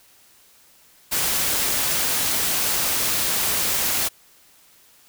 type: noise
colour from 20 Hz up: white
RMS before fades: -22 dBFS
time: 1.11-4.09 s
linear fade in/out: 20 ms
effects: white hiss -54 dBFS RMS until 5.08 s